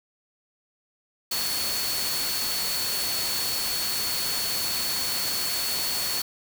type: tone in noise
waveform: sine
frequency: 4414 Hz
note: C#8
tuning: 8 cents flat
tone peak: -29 dBFS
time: 1.31-6.22 s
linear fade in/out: 5 ms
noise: white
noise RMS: -29 dBFS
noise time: 1.31-6.22 s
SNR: -3 dB
effects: none